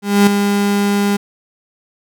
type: tone with ADSR envelope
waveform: 35% pulse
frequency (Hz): 202.3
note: G#3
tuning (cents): -45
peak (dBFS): -4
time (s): 0.02-1.17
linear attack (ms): 250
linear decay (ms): 4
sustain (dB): -7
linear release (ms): 10
effects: none